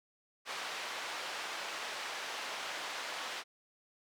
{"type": "band-pass noise", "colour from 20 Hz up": "pink", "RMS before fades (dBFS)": -41, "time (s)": [0.45, 3.44], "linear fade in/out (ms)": 50, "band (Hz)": [790, 4800], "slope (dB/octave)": 12, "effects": []}